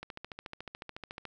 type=click train; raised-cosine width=0.3 ms; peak=-25 dBFS; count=18; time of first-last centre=0.03-1.253 s; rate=13.9 Hz; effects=none